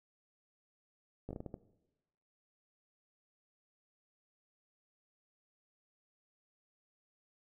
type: slowing click train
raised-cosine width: 2 ms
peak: -29 dBFS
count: 7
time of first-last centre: 1.29-1.542 s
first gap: 17 ms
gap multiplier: 1.36
effects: noise-tail reverb RT60 1.0 s tail -17 dB re dry